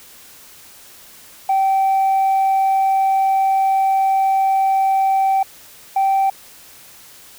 sine tone pair in turn, 774 / 777.7 Hz, G5 / G5, -22 / -14 cents, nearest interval unison, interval 8 cents, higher second, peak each -11 / -11 dBFS, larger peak neither, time 1.49-5.43 / 5.96-6.3 s, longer first, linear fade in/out 5 ms, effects tanh soft clip ceiling -11 dBFS + white hiss -43 dBFS RMS until 7.38 s

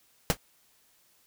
pink noise with exponential decay, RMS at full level -20 dBFS, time 0.3-0.37 s, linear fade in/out 0 ms, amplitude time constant 15 ms, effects white hiss -65 dBFS RMS until 1.26 s

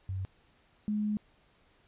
sine tone pair in turn, 94.8 / 210.4 Hz, F#2 / G#3, +43 / +23 cents, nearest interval octave + major second, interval 1380 cents, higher second, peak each -32 / -28 dBFS, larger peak second, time 0.09-0.25 / 0.88-1.17 s, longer second, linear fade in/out 0 ms, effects pink hiss -66 dBFS RMS until 1.87 s + resampled to 8000 Hz

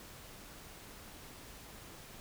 silence, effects pink hiss -52 dBFS RMS until 2.2 s

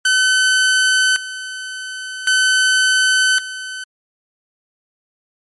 sawtooth tone with tremolo, 1520 Hz, F#6, 46 cents sharp, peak -8 dBFS, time 0.05-3.84 s, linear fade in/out 5 ms, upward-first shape square, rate 0.45 Hz, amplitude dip 80%, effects MP3 48 kbps

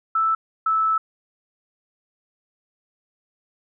sine tone pair in turn, 1318.5 / 1310.1 Hz, E6 / E6, 0 / -11 cents, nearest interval unison, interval 11 cents, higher first, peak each -17 dBFS, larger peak neither, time 0.15-0.35 / 0.66-0.98 s, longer second, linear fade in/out 5 ms, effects none

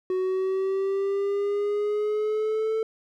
triangle exponential sweep, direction up, 370 to 443.9 Hz, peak -21 dBFS, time 0.1-2.83 s, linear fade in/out 2 ms, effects none

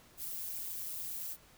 violet noise with amplitude modulation, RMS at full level -38 dBFS, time 0.17-1.37 s, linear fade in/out 50 ms, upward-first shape sine, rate 170 Hz, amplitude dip 60%, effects pink hiss -61 dBFS RMS until 1.57 s

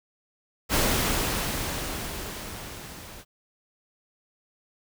pink noise with level ramp, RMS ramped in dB -22 to -44 dBFS, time 0.69-3.25 s, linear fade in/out 50 ms, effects none

